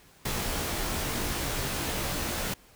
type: noise with comb filter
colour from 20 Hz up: pink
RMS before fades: -31 dBFS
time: 0.25-2.54 s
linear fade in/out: 5 ms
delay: 19 ms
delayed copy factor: -0.9
effects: pink hiss -57 dBFS RMS until 2.75 s